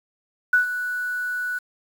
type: tone with ADSR envelope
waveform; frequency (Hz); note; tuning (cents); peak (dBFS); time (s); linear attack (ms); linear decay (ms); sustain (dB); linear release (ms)
sine; 1480; F#6; 0; -12; 0.53-1.59; 5; 120; -12; 12
effects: 7-bit